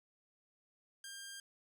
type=tone; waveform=10% pulse; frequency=1600 Hz; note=G6; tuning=35 cents sharp; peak=-38 dBFS; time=1.04-1.4 s; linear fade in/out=2 ms; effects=none